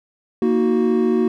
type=chord; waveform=triangle; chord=D# minor; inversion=second; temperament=equal with one note detuned; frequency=233.1 / 315.8 / 370 Hz; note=A#3 / D#4 / F#4; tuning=0 / +26 / 0 cents; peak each=-16 / -21 / -16 dBFS; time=0.42-1.28 s; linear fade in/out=2 ms; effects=none